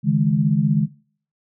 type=tone cluster; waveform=sine; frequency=143.1 / 159.1 / 209 Hz; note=D3 / D#3 / G#3; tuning=-45 / +39 / +11 cents; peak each=-19 dBFS; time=0.03-0.88 s; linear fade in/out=50 ms; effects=noise-tail reverb RT60 0.5 s tail -20 dB re dry